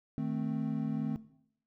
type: chord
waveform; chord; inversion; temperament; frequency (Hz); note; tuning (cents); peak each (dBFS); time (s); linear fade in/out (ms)
triangle; A diminished; second; equal; 155.56 / 220 / 261.6; Eb3 / A3 / C4; 0 / 0 / 0; -34; 0.18-1.16; 0
effects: noise-tail reverb RT60 0.7 s tail -17 dB re dry